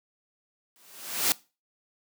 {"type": "noise with exponential growth", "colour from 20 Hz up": "white", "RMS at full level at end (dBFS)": -21, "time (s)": [0.76, 1.32], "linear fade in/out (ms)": 0, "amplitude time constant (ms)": 120, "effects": ["noise-tail reverb RT60 0.3 s tail -21 dB re dry", "high-pass 200 Hz 12 dB/octave"]}